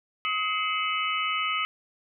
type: tone cluster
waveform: sine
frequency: 1267 / 2086 / 2258 / 2586 / 2971 Hz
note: D#6 / C7 / C#7 / E7 / F#7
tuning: +31 / -6 / +31 / -34 / +6 cents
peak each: -28 / -33 / -36 / -34 / -31 dBFS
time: 0.25-1.65 s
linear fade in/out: 0 ms
effects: none